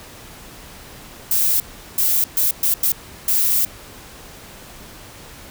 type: noise bursts at uneven times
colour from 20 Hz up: violet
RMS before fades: -17 dBFS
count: 6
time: 1.31-1.6 / 1.98-2.24 / 2.37-2.51 / 2.63-2.74 / 2.83-2.92 / 3.28-3.65 s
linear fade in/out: 2 ms
effects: pink hiss -40 dBFS RMS until 5.5 s